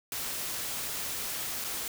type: noise with dropouts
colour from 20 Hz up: white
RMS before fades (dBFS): -35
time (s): 0.12-1.88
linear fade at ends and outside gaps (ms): 1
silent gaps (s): 1.641-1.645
effects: none